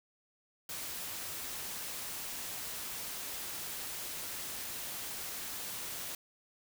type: noise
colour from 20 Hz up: white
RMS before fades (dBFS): -41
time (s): 0.69-6.15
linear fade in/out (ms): 2
effects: none

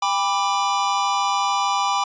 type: chord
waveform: square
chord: G major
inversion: none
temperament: equal with one note detuned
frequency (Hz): 798.6 / 987.8 / 1174.7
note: G5 / B5 / D6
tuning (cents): +32 / 0 / 0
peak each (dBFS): -24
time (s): 0.02-2.04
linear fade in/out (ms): 5
effects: resampled to 16000 Hz

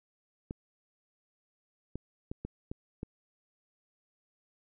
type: clicks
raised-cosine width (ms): 3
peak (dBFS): -24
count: 6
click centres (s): 0.509 / 1.956 / 2.315 / 2.45 / 2.715 / 3.031
effects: none

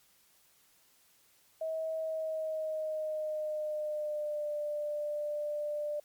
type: tone with pitch glide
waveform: sine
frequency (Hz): 640 to 593.7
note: D#5 to D5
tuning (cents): +49 to +19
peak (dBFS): -32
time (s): 1.61-6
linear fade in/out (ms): 5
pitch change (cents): -130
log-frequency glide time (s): 1.96-4.53
effects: white hiss -66 dBFS RMS until 6.04 s + MP3 96 kbps

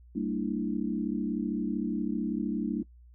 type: chord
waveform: sine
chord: E half-diminished seventh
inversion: first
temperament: equal with one note detuned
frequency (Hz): 196 / 228.8 / 293.7 / 329.6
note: G3 / Bb3 / D4 / E4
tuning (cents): 0 / -32 / 0 / 0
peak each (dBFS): -34 / -32 / -33 / -36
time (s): 0.15-2.83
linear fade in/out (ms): 10
effects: noise-tail reverb RT60 0.1 s tail -21 dB re dry + added 60 Hz sine -51 dBFS peak until 3.14 s

